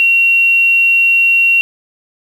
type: tone with quantisation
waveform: sine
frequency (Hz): 2740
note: F7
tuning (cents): -34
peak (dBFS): -7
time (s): 0-1.61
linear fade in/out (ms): 0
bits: 6
effects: none